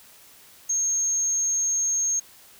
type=tone; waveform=sine; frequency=6470 Hz; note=G#8; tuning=46 cents flat; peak=-21 dBFS; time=0.69-2.2 s; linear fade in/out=10 ms; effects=white hiss -51 dBFS RMS until 2.59 s

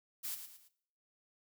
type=noise with echo; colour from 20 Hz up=blue; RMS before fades=-40 dBFS; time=0.23-0.36 s; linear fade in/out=20 ms; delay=110 ms; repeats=3; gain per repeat=-8 dB; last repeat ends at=0.69 s; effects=noise-tail reverb RT60 0.6 s tail -17 dB re dry

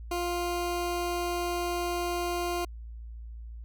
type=tone; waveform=20% pulse; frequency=350 Hz; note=F4; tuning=4 cents sharp; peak=-24 dBFS; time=0.11-2.65 s; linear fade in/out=5 ms; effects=added 57 Hz sine -39 dBFS peak until 3.64 s

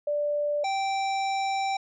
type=tone pair in turn; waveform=sine / square; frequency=587.3 / 779.8 Hz; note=D5 / G5; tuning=0 / -9 cents; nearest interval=perfect fourth; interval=491 cents; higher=second; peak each=-24 / -26 dBFS; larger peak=first; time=0.07-0.64 / 0.64-1.77 s; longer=second; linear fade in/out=5 ms; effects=resampled to 16000 Hz

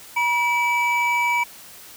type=tone pair together; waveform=triangle; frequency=960 / 2306 Hz; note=B5 / D7; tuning=-49 / -32 cents; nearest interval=octave + minor third; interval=1517 cents; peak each=-19 dBFS; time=0.16-1.44 s; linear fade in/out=10 ms; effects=white hiss -43 dBFS RMS until 1.96 s

